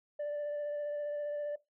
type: tone with vibrato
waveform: sine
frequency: 587.3 Hz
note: D5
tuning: in tune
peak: -31 dBFS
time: 0.19-1.56 s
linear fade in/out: 10 ms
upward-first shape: sine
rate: 15 Hz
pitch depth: 13 cents each way
effects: noise-tail reverb RT60 0.2 s tail -19 dB re dry + tanh soft clip ceiling -33 dBFS